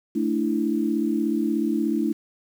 sine chord, A suspended fourth, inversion none, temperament just, 220 / 293.3 / 330 Hz, A3 / D4 / E4, 0 / -2 / +2 cents, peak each -25 dBFS, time 0.15-2.13 s, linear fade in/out 10 ms, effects 8-bit

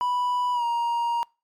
triangle tone with pitch glide, 986 to 940.9 Hz, B5 to A#5, -3 to +16 cents, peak -20 dBFS, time 0.01-1.23 s, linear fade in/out 0 ms, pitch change -81 cents, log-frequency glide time 0.53-0.64 s, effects noise-tail reverb RT60 0.3 s tail -26 dB re dry + MP3 96 kbps

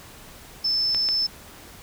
sine tone, 5270 Hz, E8, 1 cent flat, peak -20 dBFS, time 0.64-1.27 s, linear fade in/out 10 ms
clicks, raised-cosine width 0.2 ms, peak -14 dBFS, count 2, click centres 0.947 / 1.088 s
effects pink hiss -45 dBFS RMS until 1.82 s

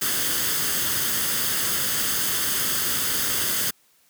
white noise with comb filter, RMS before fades -24 dBFS, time 0.01-3.71 s, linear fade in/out 10 ms, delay 0.62 ms, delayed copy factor +0.55, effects white hiss -61 dBFS RMS until 4.09 s + high-pass 80 Hz 12 dB/octave

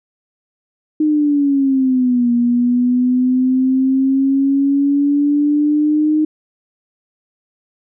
sine exponential two-way sweep, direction down then up, 308.8 to 238.3 to 308.8 Hz, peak -11 dBFS, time 1-6.25 s, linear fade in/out 5 ms, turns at 2.32 s, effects none

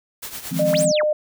white noise with tremolo, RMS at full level -30 dBFS, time 0.22-0.86 s, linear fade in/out 10 ms, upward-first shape triangle, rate 8.9 Hz, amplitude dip 75%
sine chord, F minor seventh, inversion third, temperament equal with one note detuned, 155.56 / 172.31 / 207.7 / 261.6 Hz, Eb3 / F3 / Ab3 / C4, 0 / -23 / 0 / 0 cents, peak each -29 / -24 / -30 / -27 dBFS, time 0.51-0.92 s, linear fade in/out 10 ms
sine tone, 606 Hz, D#5, 46 cents flat, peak -16 dBFS, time 0.59-1.13 s, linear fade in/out 5 ms
sine linear two-way sweep, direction up then down, 77.78 to 9080 to 77.78 Hz, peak -23 dBFS, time 0.72-1.04 s, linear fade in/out 20 ms, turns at 0.83 s
effects none

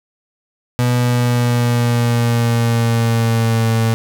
35% pulse tone with pitch glide, 122.8 to 113.26 Hz, B2 to A#2, -9 to -49 cents, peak -11 dBFS, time 0.79-3.94 s, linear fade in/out 0 ms, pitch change -140 cents, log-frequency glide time 0.94-3.69 s, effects none

